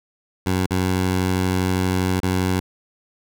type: tone with dropouts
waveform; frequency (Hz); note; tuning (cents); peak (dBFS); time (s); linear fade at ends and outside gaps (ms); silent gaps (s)
15% pulse; 92.5; F#2; 0; -12; 0.46-2.6; 5; 0.663-0.707 / 2.202-2.231
effects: none